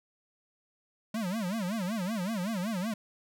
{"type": "tone with vibrato", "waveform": "square", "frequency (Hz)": 201.2, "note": "G3", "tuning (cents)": 45, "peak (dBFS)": -31, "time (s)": [1.14, 2.94], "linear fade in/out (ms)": 5, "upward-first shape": "sine", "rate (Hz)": 5.3, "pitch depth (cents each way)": 240, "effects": []}